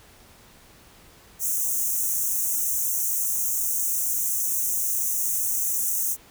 white high-pass noise, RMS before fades -25 dBFS, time 1.39-6.17 s, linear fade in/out 50 ms, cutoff 5900 Hz, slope 96 dB/octave, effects pink hiss -52 dBFS RMS until 6.3 s

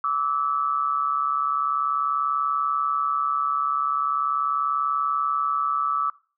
sine tone pair together, 1159.6 / 1300 Hz, D6 / E6, -22 / -24 cents, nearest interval major second, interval 198 cents, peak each -24 dBFS, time 0.04-6.1 s, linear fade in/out 2 ms, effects noise-tail reverb RT60 0.4 s tail -21 dB re dry

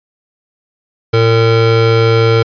square tone pair together, 113.8 / 455.2 Hz, A#2 / A#4, -41 / -41 cents, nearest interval 2 octaves, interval 2400 cents, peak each -11 dBFS, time 1.13-2.43 s, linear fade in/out 10 ms, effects resampled to 11025 Hz

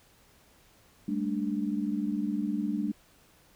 sine chord, G suspended second, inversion none, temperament equal with one note detuned, 200.2 / 220 / 293.7 Hz, G3 / A3 / D4, +37 / 0 / 0 cents, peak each -32 dBFS, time 1.08-2.92 s, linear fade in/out 5 ms, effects pink hiss -61 dBFS RMS until 3.55 s

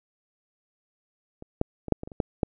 clicks, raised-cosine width 2 ms, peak -27 / -9 / -21 / -6 / -21 / -25 / -29 / -10 / -9 dBFS, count 9, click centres 1.424 / 1.614 / 1.883 / 1.923 / 2.034 / 2.075 / 2.118 / 2.202 / 2.432 s, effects none

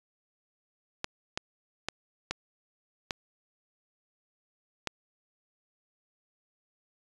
clicks, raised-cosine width 0.2 ms, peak -13 dBFS, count 6, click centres 1.044 / 1.375 / 1.886 / 2.31 / 3.108 / 4.873 s, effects resampled to 22050 Hz

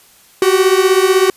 45% pulse beating tone pair, 370 / 386 Hz, F#4 / G4, 0 / -27 cents, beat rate 16 Hz, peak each -12 dBFS, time 0.42-1.3 s, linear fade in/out 2 ms, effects white hiss -47 dBFS RMS until 1.36 s + resampled to 32000 Hz

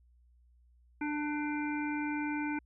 harmonic tone with a mistuned harmonic, 296.6 Hz, D4, 17 cents sharp, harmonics 1 / 3 / 5 / 7 / 8, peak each -33 / -40 / -42 / -46 / -43 dBFS, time 1.01-2.59 s, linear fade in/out 5 ms, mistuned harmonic 5, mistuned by +24 cents, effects added 60 Hz sine -61 dBFS peak until 2.65 s

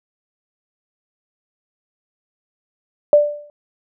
sine tone with exponential decay, 589 Hz, D5, 5 cents sharp, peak -4 dBFS, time 3.13-3.5 s, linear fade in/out 1 ms, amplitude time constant 80 ms, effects none

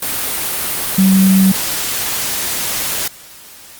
sine tone in noise, 191 Hz, G3, 45 cents flat, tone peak -7 dBFS, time 0.98-1.52 s, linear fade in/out 5 ms, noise white, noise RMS -19 dBFS, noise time 0.02-3.08 s, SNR +9 dB, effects white hiss -38 dBFS RMS until 3.79 s + Opus 32 kbps

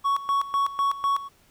triangle tone with tremolo, 1114 Hz, C#6, 8 cents sharp, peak -18 dBFS, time 0.04-1.29 s, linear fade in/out 20 ms, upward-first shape square, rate 4 Hz, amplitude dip 80%, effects pink hiss -60 dBFS RMS until 1.5 s

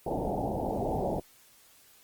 white low-pass noise, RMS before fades -31 dBFS, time 0.06-1.2 s, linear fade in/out 5 ms, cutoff 860 Hz, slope 96 dB/octave, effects white hiss -59 dBFS RMS until 2.03 s + Opus 24 kbps

